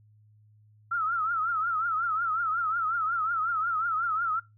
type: tone with vibrato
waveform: sine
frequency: 1330 Hz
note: E6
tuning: 15 cents sharp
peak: -25 dBFS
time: 0.91-4.4 s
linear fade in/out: 10 ms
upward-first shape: triangle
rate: 5.5 Hz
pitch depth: 130 cents each way
effects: noise-tail reverb RT60 0.2 s tail -20 dB re dry + added 106 Hz sine -56 dBFS peak until 4.57 s